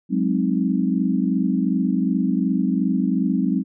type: chord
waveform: sine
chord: Ab dominant seventh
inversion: third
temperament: equal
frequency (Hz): 185 / 207.7 / 261.6 / 311.1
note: Gb3 / Ab3 / C4 / Eb4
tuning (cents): 0 / 0 / 0 / 0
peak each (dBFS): -22 / -23 / -22 / -27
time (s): 0.09-3.64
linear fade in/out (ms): 50
effects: none